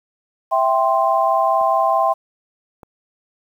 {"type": "chord", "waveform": "sine", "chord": "C major", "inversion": "first", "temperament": "equal", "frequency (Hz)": [659.3, 784, 1046.5], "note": ["E5", "G5", "C6"], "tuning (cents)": [0, 0, 0], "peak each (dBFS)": -18, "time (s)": [0.51, 2.14], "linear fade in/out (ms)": 20}
{"type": "clicks", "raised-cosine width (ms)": 1, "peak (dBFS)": -25, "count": 2, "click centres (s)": [1.613, 2.832]}
{"effects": ["8-bit"]}